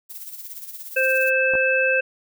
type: noise with tremolo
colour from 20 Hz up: violet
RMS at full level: -34 dBFS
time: 0.09-1.31 s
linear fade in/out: 20 ms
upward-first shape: sine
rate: 17 Hz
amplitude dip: 60%
type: harmonic tone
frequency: 523.3 Hz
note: C5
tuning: in tune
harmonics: 1 / 3 / 5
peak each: -21 / -21 / -21 dBFS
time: 0.96-2.01 s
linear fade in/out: 10 ms
type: clicks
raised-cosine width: 1 ms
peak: -18 dBFS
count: 2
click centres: 1.537 / 1.553 s
effects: none